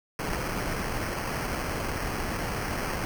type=noise with sample-and-hold; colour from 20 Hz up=pink; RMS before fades=-31 dBFS; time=0.19-3.05 s; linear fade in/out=0 ms; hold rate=3675 Hz; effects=none